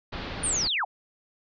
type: low-pass noise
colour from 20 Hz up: pink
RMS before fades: -35 dBFS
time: 0.12-0.68 s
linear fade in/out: 10 ms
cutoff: 4600 Hz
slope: 48 dB/octave
type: linear sweep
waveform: sine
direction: down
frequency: 9397 to 602 Hz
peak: -24 dBFS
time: 0.43-0.85 s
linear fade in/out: 10 ms
effects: none